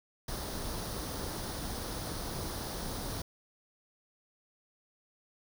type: noise with comb filter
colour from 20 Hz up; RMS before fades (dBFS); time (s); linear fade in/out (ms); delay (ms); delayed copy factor
pink; -38; 0.28-3.22; 5; 0.2; +0.55
effects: none